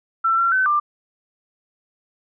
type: tone with pitch steps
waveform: sine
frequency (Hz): 1341 / 1365 / 1523 / 1188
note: E6 / F6 / F#6 / D6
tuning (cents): +29 / -40 / +50 / +20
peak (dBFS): -15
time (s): 0.24-0.8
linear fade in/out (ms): 10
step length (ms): 140
effects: none